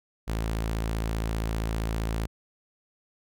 sawtooth tone, 55.2 Hz, A1, 6 cents sharp, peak -23 dBFS, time 0.27-2.27 s, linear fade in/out 20 ms, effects none

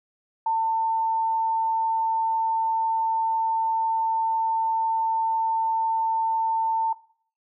sine tone, 897 Hz, A5, 33 cents sharp, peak -20 dBFS, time 0.46-6.93 s, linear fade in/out 5 ms, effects noise-tail reverb RT60 0.5 s tail -18 dB re dry

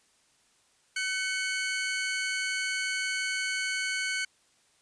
sawtooth tone pair together, 1515.1 / 2217 Hz, F#6 / C#7, +41 / 0 cents, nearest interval perfect fifth, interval 659 cents, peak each -28 dBFS, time 0.96-4.25 s, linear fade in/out 5 ms, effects white hiss -66 dBFS RMS until 4.81 s + resampled to 22050 Hz

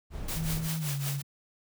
brown noise, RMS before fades -36 dBFS, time 0.1-0.68 s, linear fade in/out 50 ms
white noise with tremolo, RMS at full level -34 dBFS, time 0.28-1.22 s, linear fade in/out 5 ms, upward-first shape triangle, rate 5.3 Hz, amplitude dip 85%
sine tone with pitch glide, 160 to 140.09 Hz, D#3 to C#3, +49 to +19 cents, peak -30 dBFS, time 0.34-1.23 s, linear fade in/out 50 ms, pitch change -230 cents, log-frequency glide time 0.8-0.92 s
effects none

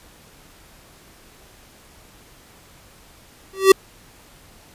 square tone with exponential growth, 385 Hz, G4, 31 cents flat, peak -4 dBFS, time 3.53-3.72 s, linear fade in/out 5 ms, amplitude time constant 41 ms, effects pink hiss -49 dBFS RMS until 4.74 s + resampled to 32000 Hz

